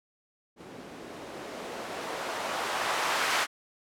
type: noise with low-pass filter sweep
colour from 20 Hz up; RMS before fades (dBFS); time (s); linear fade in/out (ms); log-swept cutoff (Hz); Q
violet; -33; 0.56-3.47; 50; 250 to 1300; 1
effects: none